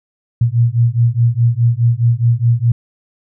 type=beating tone pair; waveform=sine; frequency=115.7 / 120.5 Hz; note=A#2 / B2; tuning=-13 / -42 cents; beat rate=4.8 Hz; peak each=-13 dBFS; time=0.41-2.72 s; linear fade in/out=5 ms; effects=none